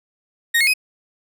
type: tone with pitch steps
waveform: 35% pulse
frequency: 1864.7 / 2167 / 2518 Hz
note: A#6 / C#7 / D#7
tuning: 0 / -40 / +20 cents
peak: -12 dBFS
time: 0.54-0.738 s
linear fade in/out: 10 ms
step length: 66 ms
effects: none